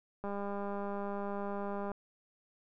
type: click train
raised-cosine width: 1 ms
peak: -26 dBFS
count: 338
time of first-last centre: 0.24-1.917 s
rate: 201 Hz
effects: none